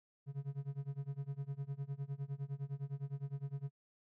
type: tone with tremolo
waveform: triangle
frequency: 139.4 Hz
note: C#3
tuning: 10 cents sharp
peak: -34 dBFS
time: 0.26-3.71 s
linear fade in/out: 50 ms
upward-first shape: sine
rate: 9.8 Hz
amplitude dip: 95%
effects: none